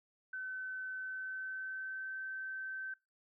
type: tone with pitch glide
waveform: sine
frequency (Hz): 1522 to 1544.1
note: F#6 to G6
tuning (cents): +48 to -27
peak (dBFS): -39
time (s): 0.33-2.94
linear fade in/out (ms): 5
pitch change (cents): +25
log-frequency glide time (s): 0.95-2.17
effects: noise-tail reverb RT60 0.3 s tail -25 dB re dry